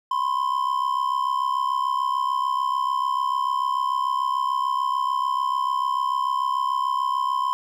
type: ring-modulated tone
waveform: triangle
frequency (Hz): 1034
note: C6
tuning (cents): -21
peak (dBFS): -16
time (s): 0.11-7.53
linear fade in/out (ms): 0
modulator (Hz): 33.4
effects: none